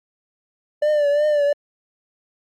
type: tone with vibrato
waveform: triangle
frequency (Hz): 589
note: D5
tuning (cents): +5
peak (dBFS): -13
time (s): 0.82-1.53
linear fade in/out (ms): 5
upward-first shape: triangle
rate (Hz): 2.8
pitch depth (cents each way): 62
effects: Opus 48 kbps